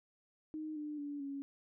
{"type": "tone with pitch steps", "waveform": "sine", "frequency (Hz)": [310, 299.1, 288.6, 278.4], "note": ["D#4", "D4", "D4", "C#4"], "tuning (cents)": [-6, 32, -30, 8], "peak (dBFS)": -39, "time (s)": [0.54, 1.42], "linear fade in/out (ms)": 0, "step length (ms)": 220, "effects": []}